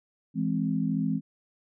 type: chord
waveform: sine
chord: E augmented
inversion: none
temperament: equal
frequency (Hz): 164.81 / 207.7 / 261.6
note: E3 / G#3 / B#3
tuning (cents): 0 / 0 / 0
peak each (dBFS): -29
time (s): 0.34-1.21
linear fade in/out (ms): 50
effects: none